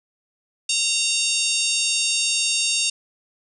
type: harmonic tone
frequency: 922 Hz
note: A#5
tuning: 19 cents flat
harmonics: 3 / 4 / 5 / 6 / 7 / 8 / 9 / 10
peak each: -25 / -26 / -27 / -28 / -28 / -29 / -30 / -30 dBFS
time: 0.69-2.9 s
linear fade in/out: 5 ms
effects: none